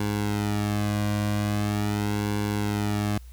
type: tone with flanger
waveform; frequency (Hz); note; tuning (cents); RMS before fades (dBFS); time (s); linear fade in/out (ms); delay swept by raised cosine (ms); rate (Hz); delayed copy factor
sawtooth; 103.83; G#2; 0; -26; 0-3.18; 5; 1.6 to 2.31; 0.42; -0.85
effects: added 60 Hz sine -41 dBFS peak until 3.32 s + white hiss -58 dBFS RMS until 3.32 s